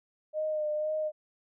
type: tone with vibrato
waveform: sine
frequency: 612 Hz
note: D#5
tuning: 29 cents flat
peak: -28 dBFS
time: 0.33-1.12 s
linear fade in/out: 50 ms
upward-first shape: sine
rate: 2 Hz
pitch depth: 26 cents each way
effects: none